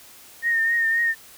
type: tone with vibrato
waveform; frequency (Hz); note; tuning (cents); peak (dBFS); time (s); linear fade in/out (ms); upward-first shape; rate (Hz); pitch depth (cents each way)
sine; 1838; A#6; -25; -18; 0.42-1.15; 50; triangle; 3.8; 41
effects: white hiss -47 dBFS RMS until 1.37 s